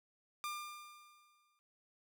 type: tone with exponential decay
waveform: sawtooth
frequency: 1198 Hz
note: D6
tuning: 34 cents sharp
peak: -34 dBFS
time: 0.44-1.59 s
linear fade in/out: 0 ms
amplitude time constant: 250 ms
effects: none